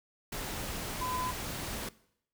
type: tone in noise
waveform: sine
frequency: 1010 Hz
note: B5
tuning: 39 cents sharp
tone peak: -33 dBFS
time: 1.01-1.31 s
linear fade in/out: 5 ms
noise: pink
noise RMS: -38 dBFS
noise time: 0.32-1.89 s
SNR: +2 dB
effects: noise-tail reverb RT60 0.7 s tail -20 dB re dry